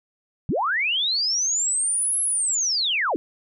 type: linear two-way sweep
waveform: sine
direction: up then down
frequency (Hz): 103.83 to 11080 to 249.2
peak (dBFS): -20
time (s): 0.49-3.16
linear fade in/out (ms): 0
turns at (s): 2.21
effects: none